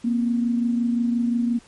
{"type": "tone pair together", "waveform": "sine", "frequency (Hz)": [235.6, 261.3], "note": ["A#3", "C4"], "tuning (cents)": [19, -2], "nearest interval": "major second", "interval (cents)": 179, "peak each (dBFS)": [-19, -29], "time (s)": [0.04, 1.59], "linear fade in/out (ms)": 10, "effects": ["pink hiss -52 dBFS RMS until 1.67 s", "MP3 48 kbps"]}